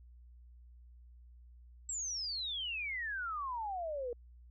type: exponential sweep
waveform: sine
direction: down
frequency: 7750 to 466.2 Hz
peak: -36 dBFS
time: 1.89-4.13 s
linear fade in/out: 2 ms
effects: added 60 Hz sine -54 dBFS peak until 4.5 s